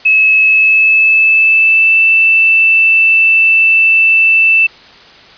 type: tone with pitch glide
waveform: sine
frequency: 2586 to 2654 Hz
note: E7 to E7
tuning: -34 to +11 cents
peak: -5 dBFS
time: 0.05-4.67 s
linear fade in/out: 10 ms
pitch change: +45 cents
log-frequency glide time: 0.42-2.02 s
effects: white hiss -38 dBFS RMS until 5.37 s + resampled to 11025 Hz